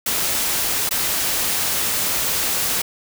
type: noise with dropouts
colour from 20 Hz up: white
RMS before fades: -21 dBFS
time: 0.06-2.82 s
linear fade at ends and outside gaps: 5 ms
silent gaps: 0.892-0.909 s
effects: none